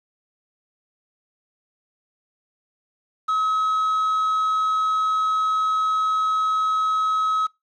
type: tone with quantisation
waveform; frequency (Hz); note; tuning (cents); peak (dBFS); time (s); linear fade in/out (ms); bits
triangle; 1281; E6; -50; -17; 3.28-7.47; 10; 7
effects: noise-tail reverb RT60 0.2 s tail -24 dB re dry + low-pass 6000 Hz 12 dB/octave